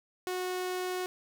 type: tone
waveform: sawtooth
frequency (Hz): 366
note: F#4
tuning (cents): -19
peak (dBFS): -28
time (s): 0.27-1.06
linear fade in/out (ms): 0
effects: none